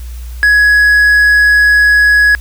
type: tone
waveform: triangle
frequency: 1675 Hz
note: G#6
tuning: 14 cents sharp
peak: -3 dBFS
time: 0.43-2.35 s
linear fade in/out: 0 ms
effects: added 60 Hz sine -22 dBFS peak until 2.4 s + white hiss -40 dBFS RMS until 2.4 s